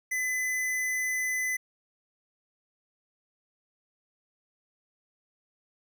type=tone; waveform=square; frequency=2014 Hz; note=B6; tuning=33 cents sharp; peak=-28 dBFS; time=0.11-1.57 s; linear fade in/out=10 ms; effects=none